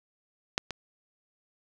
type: clicks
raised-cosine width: 0.2 ms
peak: -8 / -17 dBFS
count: 2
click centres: 0.579 / 0.707 s
effects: none